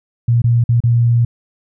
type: tone with dropouts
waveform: sine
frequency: 118.3 Hz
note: A#2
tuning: 26 cents sharp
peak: -9 dBFS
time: 0.28-1.25 s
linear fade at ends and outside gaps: 5 ms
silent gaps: 0.419-0.441 / 0.64-0.69 / 0.804-0.837 s
effects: none

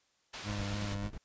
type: low-pass noise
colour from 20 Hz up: white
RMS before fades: -45 dBFS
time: 0.33-0.95 s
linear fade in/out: 10 ms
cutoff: 4500 Hz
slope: 12 dB/octave
type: tone with vibrato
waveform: 25% pulse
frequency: 101.5 Hz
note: G#2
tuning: 39 cents flat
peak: -32 dBFS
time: 0.43-1.11 s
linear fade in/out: 50 ms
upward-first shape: sine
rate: 3.4 Hz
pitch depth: 28 cents each way
type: noise with tremolo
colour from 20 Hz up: brown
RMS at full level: -41 dBFS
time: 0.48-1.18 s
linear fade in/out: 5 ms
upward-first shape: square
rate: 9.2 Hz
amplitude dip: 75%
effects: white hiss -73 dBFS RMS until 1.24 s + resampled to 16000 Hz

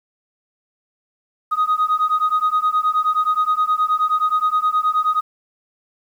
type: beating tone pair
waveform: sine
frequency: 1244.5 / 1254 Hz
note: D#6 / D#6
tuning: 0 / +13 cents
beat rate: 9.5 Hz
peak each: -17 dBFS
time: 1.51-5.21 s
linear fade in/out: 20 ms
effects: tanh soft clip ceiling -11 dBFS + 8-bit

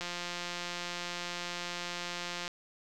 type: click train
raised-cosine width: 0.2 ms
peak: -20 dBFS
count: 433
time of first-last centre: 0.01-2.479 s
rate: 175 Hz
effects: none

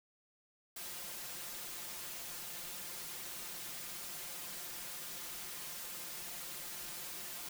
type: noise with comb filter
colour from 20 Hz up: white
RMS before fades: -45 dBFS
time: 0.76-7.49 s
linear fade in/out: 5 ms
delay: 5.7 ms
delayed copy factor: +0.8
effects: none

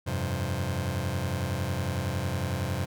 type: chord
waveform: sawtooth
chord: F suspended second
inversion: none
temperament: just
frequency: 87.31 / 98.22 / 130.96 Hz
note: F2 / G2 / C3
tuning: 0 / +4 / +2 cents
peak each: -28 dBFS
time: 0.06-2.86 s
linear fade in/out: 20 ms
effects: none

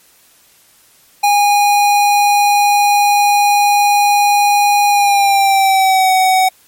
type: tone with pitch glide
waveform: square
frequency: 819 to 751 Hz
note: G#5 to F#5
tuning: -24 to +26 cents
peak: -9 dBFS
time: 1.23-6.49 s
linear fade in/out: 10 ms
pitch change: -150 cents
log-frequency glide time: 4.89-6.11 s
effects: white hiss -49 dBFS RMS until 6.67 s + MP3 64 kbps

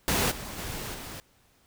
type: noise with level steps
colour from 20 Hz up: pink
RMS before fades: -25 / -39 / -36 / -40 dBFS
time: 0.08-1.2 s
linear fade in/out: 0 ms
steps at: 0.3 / 0.57 / 0.93 s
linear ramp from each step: 20 ms
effects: pink hiss -64 dBFS RMS until 1.66 s

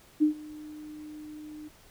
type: tone with ADSR envelope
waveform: sine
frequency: 303.8 Hz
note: D#4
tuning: 41 cents flat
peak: -17 dBFS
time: 0.2-1.69 s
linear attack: 26 ms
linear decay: 110 ms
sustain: -23 dB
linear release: 17 ms
effects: pink hiss -57 dBFS RMS until 1.9 s

